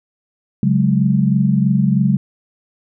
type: chord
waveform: sine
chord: C# suspended fourth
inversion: none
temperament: just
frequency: 138.59 / 184.79 / 207.9 Hz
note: C#3 / F#3 / G#3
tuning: 0 / -2 / +2 cents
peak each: -16 dBFS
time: 0.63-2.17 s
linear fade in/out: 2 ms
effects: none